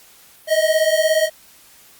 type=beating tone pair; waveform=square; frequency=622.3 / 639.3 Hz; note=D#5 / D#5; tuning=0 / +47 cents; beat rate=17 Hz; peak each=-18 dBFS; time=0.47-1.3 s; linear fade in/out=50 ms; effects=white hiss -48 dBFS RMS until 1.99 s + Opus 48 kbps